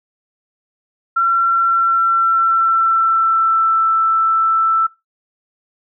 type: tone with pitch glide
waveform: sine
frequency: 1359 to 1326.4 Hz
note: F6 to E6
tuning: -48 to +10 cents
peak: -11 dBFS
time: 1.16-4.87 s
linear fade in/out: 10 ms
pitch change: -42 cents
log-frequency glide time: 1.49-3.91 s
effects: noise-tail reverb RT60 0.2 s tail -19 dB re dry